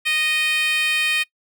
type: tone with high-pass filter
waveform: 10% pulse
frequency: 620 Hz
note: D#5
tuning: 6 cents flat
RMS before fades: -20 dBFS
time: 0.05-1.24 s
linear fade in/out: 20 ms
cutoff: 2300 Hz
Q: 3.4
effects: noise-tail reverb RT60 0.1 s tail -22 dB re dry